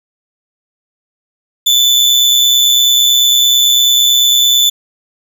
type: tone with amplitude modulation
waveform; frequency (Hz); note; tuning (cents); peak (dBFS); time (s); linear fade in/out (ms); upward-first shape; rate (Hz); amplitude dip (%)
35% pulse; 3503; A7; -8; -3; 1.66-4.7; 10; sine; 129; 45
effects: none